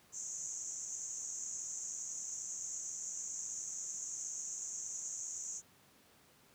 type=band-pass noise; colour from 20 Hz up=pink; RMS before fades=-43 dBFS; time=0.12-5.62 s; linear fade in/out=50 ms; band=6200 to 7300 Hz; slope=96 dB/octave; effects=pink hiss -65 dBFS RMS until 6.54 s + high-pass 100 Hz 12 dB/octave